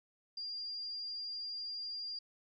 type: tone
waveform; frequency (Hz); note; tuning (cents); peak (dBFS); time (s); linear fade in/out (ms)
sine; 4796; D8; +36; -39; 0.37-2.19; 5
effects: none